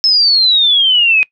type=exponential sweep; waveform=sine; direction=down; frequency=5274 to 2489 Hz; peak=-7 dBFS; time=0.04-1.23 s; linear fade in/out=0 ms; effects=noise-tail reverb RT60 0.1 s tail -23 dB re dry